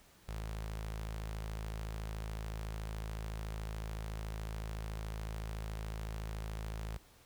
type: tone with notch filter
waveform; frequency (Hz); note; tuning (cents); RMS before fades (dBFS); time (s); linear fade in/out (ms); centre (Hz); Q
sawtooth; 53.8; A1; -38; -41; 0.28-6.98; 10; 280; 1.3
effects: pink hiss -63 dBFS RMS until 7.25 s